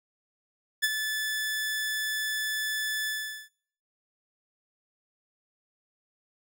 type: tone with ADSR envelope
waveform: sawtooth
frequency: 1738 Hz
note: A6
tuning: 22 cents flat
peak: -17 dBFS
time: 0.82-3.49 s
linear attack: 21 ms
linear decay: 35 ms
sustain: -8 dB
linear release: 420 ms
effects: noise-tail reverb RT60 0.6 s tail -23 dB re dry